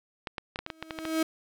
clicks, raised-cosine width 0.3 ms, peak -17 dBFS, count 10, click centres 0.272 / 0.382 / 0.559 / 0.59 / 0.664 / 0.702 / 0.826 / 0.908 / 0.988 / 1.053 s
35% pulse tone with exponential growth, 319.9 Hz, D#4, 48 cents sharp, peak -21 dBFS, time 0.67-1.23 s, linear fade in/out 5 ms, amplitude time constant 120 ms
effects none

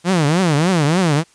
sawtooth tone with vibrato, 164.81 Hz, E3, in tune, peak -9 dBFS, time 0.04-1.24 s, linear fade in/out 50 ms, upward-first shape triangle, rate 3.4 Hz, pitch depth 300 cents each way, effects white hiss -53 dBFS RMS until 1.34 s + resampled to 22050 Hz

